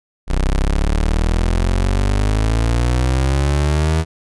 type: exponential sweep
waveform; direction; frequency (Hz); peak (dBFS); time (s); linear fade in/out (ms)
30% pulse; up; 31 to 81.4; -11; 0.27-4.05; 50
effects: resampled to 24000 Hz